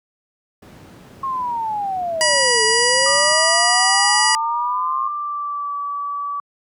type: noise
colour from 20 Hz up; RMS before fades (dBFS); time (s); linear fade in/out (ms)
brown; -35; 0.62-3.33; 5
type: linear two-way sweep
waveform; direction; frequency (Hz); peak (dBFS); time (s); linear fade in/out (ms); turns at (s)
sine; down then up; 1086 to 431.1 to 1086; -20; 1.23-5.08; 5; 2.64
type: harmonic tone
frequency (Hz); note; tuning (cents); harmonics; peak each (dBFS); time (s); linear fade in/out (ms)
969; B5; -33; 1 / 2 / 3 / 5 / 6 / 7 / 8 / 9 / 10; -22 / -19 / -24 / -19 / -26 / -29 / -26 / -30 / -25; 2.21-4.35; 0
type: tone with pitch glide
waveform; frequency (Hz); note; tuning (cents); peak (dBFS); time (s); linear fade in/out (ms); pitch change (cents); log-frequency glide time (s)
sine; 1200 to 1148.5; D6 to D6; +37 to -39; -22; 3.06-6.4; 2; -76; 4.8-5.77
effects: high-pass 150 Hz 12 dB/octave